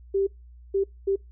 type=tone bursts at uneven times; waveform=sine; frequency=392 Hz; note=G4; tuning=in tune; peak=-20 dBFS; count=3; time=0.14-0.27 / 0.74-0.84 / 1.07-1.16 s; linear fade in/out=10 ms; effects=noise-tail reverb RT60 0.2 s tail -25 dB re dry + added 60 Hz sine -45 dBFS peak until 1.31 s